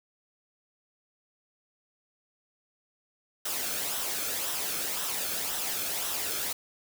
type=noise with flanger; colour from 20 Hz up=white; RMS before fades=-32 dBFS; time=3.45-6.53 s; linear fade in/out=5 ms; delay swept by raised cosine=0.43 to 1.06 ms; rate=1.9 Hz; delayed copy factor=-0.5; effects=none